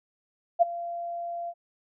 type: tone with ADSR envelope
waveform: sine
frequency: 688 Hz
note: F5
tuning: 26 cents flat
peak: -13 dBFS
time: 0.59-1.54 s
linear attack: 29 ms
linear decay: 17 ms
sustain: -18 dB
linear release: 53 ms
effects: none